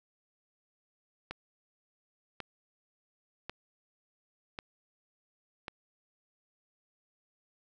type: click train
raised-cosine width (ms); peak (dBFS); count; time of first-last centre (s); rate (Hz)
0.3; -22; 5; 1.31-5.682; 0.915
effects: none